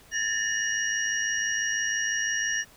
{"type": "tone cluster", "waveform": "sine", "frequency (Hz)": [1706, 1812, 2879, 5720], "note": ["G#6", "A#6", "F#7", "F8"], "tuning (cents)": [46, -50, -48, 41], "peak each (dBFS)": [-33, -28, -35, -30], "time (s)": [0.11, 2.65], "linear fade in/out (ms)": 50, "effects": ["pink hiss -54 dBFS RMS until 2.76 s"]}